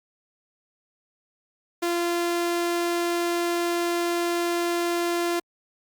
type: tone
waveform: sawtooth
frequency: 344.8 Hz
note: F4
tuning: 22 cents flat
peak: -19 dBFS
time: 1.82-5.4 s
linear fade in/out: 10 ms
effects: Opus 48 kbps